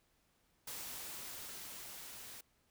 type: noise with level ramp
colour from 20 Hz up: white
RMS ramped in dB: -45 to -51 dBFS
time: 0.67-2.41 s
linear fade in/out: 5 ms
effects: pink hiss -75 dBFS RMS until 2.7 s